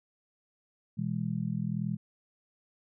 sine chord, E major, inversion second, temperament just, 123.61 / 164.81 / 206 Hz, B2 / E3 / G#3, +2 / 0 / -14 cents, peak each -35 / -33 / -34 dBFS, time 0.97-1.97 s, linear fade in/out 20 ms, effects none

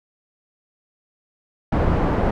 pink low-pass noise, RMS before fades -19 dBFS, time 1.72-2.31 s, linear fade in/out 5 ms, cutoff 940 Hz, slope 12 dB/octave, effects none

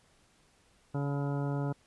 harmonic tone with a mistuned harmonic, 141.7 Hz, C#3, 38 cents sharp, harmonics 1 / 2 / 3 / 4 / 5 / 6 / 7 / 9 / 10, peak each -31 / -37 / -41 / -43 / -45 / -47 / -48 / -50 / -51 dBFS, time 0.94-1.73 s, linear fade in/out 10 ms, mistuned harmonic 6, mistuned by +21 cents, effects pink hiss -66 dBFS RMS until 1.86 s + resampled to 24000 Hz

